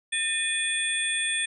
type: tone cluster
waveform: sine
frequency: 1804 / 2473 / 3447 / 8640 Hz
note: A6 / D#7 / A7 / C#9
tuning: +43 / -11 / -36 / -45 cents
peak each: -30 dBFS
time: 0.12-1.46 s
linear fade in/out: 10 ms
effects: none